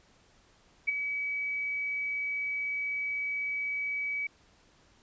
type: tone with ADSR envelope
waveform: sine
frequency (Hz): 2279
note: C#7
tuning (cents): +47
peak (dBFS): -22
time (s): 0.87-4.27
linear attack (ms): 18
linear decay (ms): 17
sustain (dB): -8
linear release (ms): 4
effects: pink hiss -63 dBFS RMS until 5.02 s + resampled to 16000 Hz